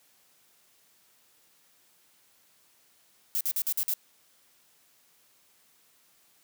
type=noise bursts; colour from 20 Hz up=violet; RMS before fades=-28 dBFS; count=6; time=3.35-3.937 s; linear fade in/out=0 ms; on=57 ms; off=49 ms; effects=white hiss -64 dBFS RMS until 6.43 s + high-pass 100 Hz 12 dB/octave